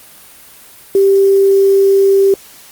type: tone with quantisation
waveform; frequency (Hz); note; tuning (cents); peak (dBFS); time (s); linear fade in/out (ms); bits
sine; 392; G4; 0; -6; 0.95-2.34; 2; 5
effects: white hiss -39 dBFS RMS until 2.71 s + Opus 32 kbps